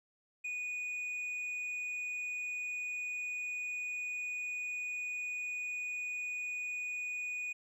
sine tone with tanh clipping, 2469 Hz, D#7, 14 cents flat, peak -37 dBFS, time 0.44-7.53 s, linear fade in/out 10 ms, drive 4 dB, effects none

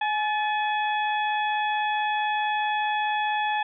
harmonic tone with a mistuned harmonic, 844 Hz, G#5, 28 cents sharp, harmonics 1 / 2 / 3 / 4, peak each -24 / -30 / -34 / -36 dBFS, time 0.01-3.63 s, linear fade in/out 5 ms, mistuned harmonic 2, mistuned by +52 cents, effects none

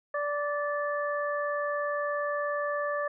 harmonic tone, 583 Hz, D5, 13 cents flat, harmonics 1 / 2 / 3, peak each -30 / -33 / -35 dBFS, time 0.14-3.08 s, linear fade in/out 5 ms, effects none

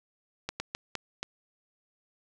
slowing click train, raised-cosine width 0.2 ms, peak -15 dBFS, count 5, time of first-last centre 0.49-1.23 s, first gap 110 ms, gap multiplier 1.36, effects none

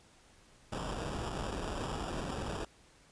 pink noise with sample-and-hold, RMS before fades -38 dBFS, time 0.72-2.65 s, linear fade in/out 5 ms, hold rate 2100 Hz, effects pink hiss -62 dBFS RMS until 3.11 s + resampled to 22050 Hz

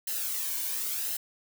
blue noise with flanger, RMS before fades -32 dBFS, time 0.07-1.17 s, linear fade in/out 5 ms, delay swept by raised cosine 0.86 to 1.55 ms, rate 0.95 Hz, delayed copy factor -0.6, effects none

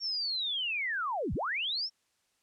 sine linear two-way sweep, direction down then up, 5570 to 36.71 to 5570 Hz, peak -30 dBFS, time 0-1.9 s, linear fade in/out 50 ms, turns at 1.34 s, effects white hiss -74 dBFS RMS until 2.42 s + low-pass 9000 Hz 12 dB/octave

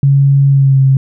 sine tone with pitch glide, 138.8 to 134.38 Hz, C#3 to C3, +3 to +47 cents, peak -5 dBFS, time 0.03-0.97 s, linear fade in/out 2 ms, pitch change -56 cents, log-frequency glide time 0.49-0.8 s, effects none

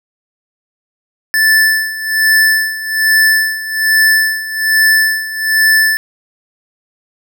square tone with tremolo, 1756 Hz, A6, 4 cents flat, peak -7 dBFS, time 1.34-5.97 s, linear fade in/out 0 ms, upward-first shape sine, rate 1.2 Hz, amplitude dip 80%, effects none

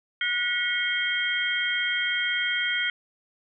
sine tone cluster, 1454 / 1928 / 2187 / 3191 Hz, F#6 / B6 / C#7 / G7, -31 / -42 / -24 / +30 cents, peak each -29 dBFS, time 0.21-2.9 s, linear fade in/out 2 ms, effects none

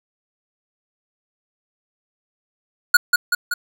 square tone with echo, 1447 Hz, F#6, 39 cents flat, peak -8 dBFS, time 2.94-2.97 s, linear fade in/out 5 ms, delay 190 ms, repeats 3, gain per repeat -4 dB, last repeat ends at 3.54 s, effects none

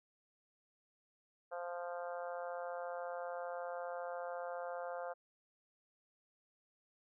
harmonic tone, 174.61 Hz, F3, in tune, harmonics 3 / 4 / 5 / 6 / 7 / 8 / 9, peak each -43 / -45 / -51 / -54 / -53 / -53 / -57 dBFS, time 1.51-5.14 s, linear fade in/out 20 ms, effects none

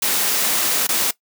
white noise with dropouts, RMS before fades -19 dBFS, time 0.02-1.11 s, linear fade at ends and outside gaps 5 ms, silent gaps 0.87-0.889 s, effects noise-tail reverb RT60 0.1 s tail -19 dB re dry + high-pass 200 Hz 12 dB/octave

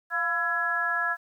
harmonic tone with a mistuned harmonic, 335.6 Hz, E4, 31 cents sharp, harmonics 2 / 3 / 4 / 5, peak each -34 / -35 / -30 / -26 dBFS, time 0.1-1.17 s, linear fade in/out 50 ms, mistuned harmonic 2, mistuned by +67 cents, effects 10-bit

